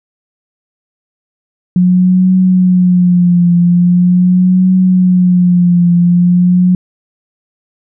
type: tone with vibrato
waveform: sine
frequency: 179.6 Hz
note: F3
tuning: 49 cents sharp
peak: -5 dBFS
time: 1.76-6.75 s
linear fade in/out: 2 ms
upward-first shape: triangle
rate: 0.42 Hz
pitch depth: 62 cents each way
effects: none